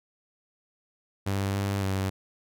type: tone with pitch steps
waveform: sawtooth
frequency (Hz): 98.3 / 99.3 / 96.1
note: G2 / G2 / G2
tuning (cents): +5 / +23 / -34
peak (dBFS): -22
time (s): 1.26-2.1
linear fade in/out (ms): 10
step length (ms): 280
effects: none